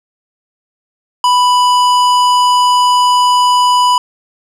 sine tone with hard clipping, 990 Hz, B5, 4 cents sharp, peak -9 dBFS, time 1.24-3.98 s, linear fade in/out 2 ms, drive 14 dB, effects none

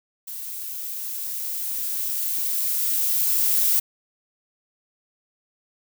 violet noise with level ramp, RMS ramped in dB -34 to -19 dBFS, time 0.27-3.8 s, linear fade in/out 10 ms, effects none

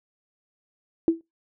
sine tone with exponential decay, 329.6 Hz, E4, in tune, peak -12 dBFS, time 1.08-1.21 s, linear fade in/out 1 ms, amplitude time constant 28 ms, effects noise-tail reverb RT60 0.2 s tail -22 dB re dry

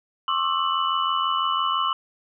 sine tone cluster, 1071 / 1157 / 1318 / 2972 Hz, C6 / D6 / E6 / F#7, +40 / -26 / -1 / +7 cents, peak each -24 / -27 / -27 / -28 dBFS, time 0.28-1.93 s, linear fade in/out 2 ms, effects none

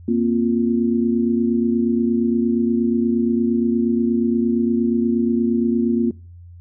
sine chord, Bb suspended second, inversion none, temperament equal, 233.1 / 261.6 / 349.2 Hz, Bb3 / C4 / F4, 0 / 0 / 0 cents, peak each -17 / -23 / -22 dBFS, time 0.08-6.11 s, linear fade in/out 5 ms, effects noise-tail reverb RT60 0.4 s tail -24 dB re dry + added 87 Hz sine -38 dBFS peak until 6.6 s

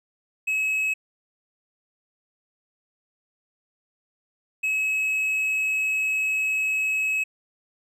triangle tone pair in turn, 2569 / 2569 Hz, E7 / E7, -45 / -45 cents, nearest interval unison, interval 0 cents, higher neither, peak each -20 dBFS, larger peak neither, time 0.47-0.94 / 4.63-7.24 s, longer second, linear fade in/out 10 ms, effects none

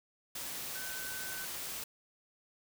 sine tone in noise, 1520 Hz, F#6, 46 cents sharp, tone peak -44 dBFS, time 0.75-1.45 s, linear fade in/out 5 ms, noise white, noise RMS -41 dBFS, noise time 0.35-1.84 s, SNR -6 dB, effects none

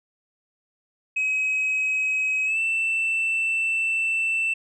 sine tone with pitch glide, 2544 to 2667 Hz, D#7 to E7, +38 to +20 cents, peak -19 dBFS, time 1.16-4.54 s, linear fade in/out 10 ms, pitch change +82 cents, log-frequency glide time 2.45-2.59 s, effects tanh soft clip ceiling -19 dBFS

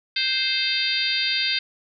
harmonic tone, 523.3 Hz, C5, in tune, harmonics 3 / 4 / 5 / 6 / 7 / 8 / 9, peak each -32 / -29 / -28 / -31 / -26 / -31 / -26 dBFS, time 0.16-1.59 s, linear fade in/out 5 ms, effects none

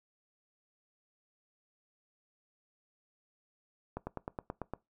slowing click train, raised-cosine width 1 ms, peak -23 dBFS, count 8, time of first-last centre 3.97-4.736 s, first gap 100 ms, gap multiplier 1.03, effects noise-tail reverb RT60 0.2 s tail -21 dB re dry

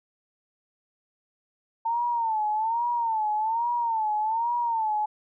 sine tone with vibrato, 901 Hz, A5, 41 cents sharp, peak -23 dBFS, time 1.85-5.06 s, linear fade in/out 10 ms, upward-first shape sine, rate 1.2 Hz, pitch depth 110 cents each way, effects none

